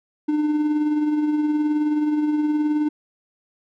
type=tone with tremolo; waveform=triangle; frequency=300.7 Hz; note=D4; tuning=41 cents sharp; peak=-14 dBFS; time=0.28-2.89 s; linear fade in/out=10 ms; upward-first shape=triangle; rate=19 Hz; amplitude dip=45%; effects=none